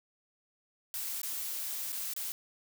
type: noise with dropouts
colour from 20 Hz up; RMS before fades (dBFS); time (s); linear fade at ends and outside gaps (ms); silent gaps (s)
blue; -37; 0.94-2.32; 0; 1.216-1.232 / 1.921-1.927 / 2.136-2.164
effects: none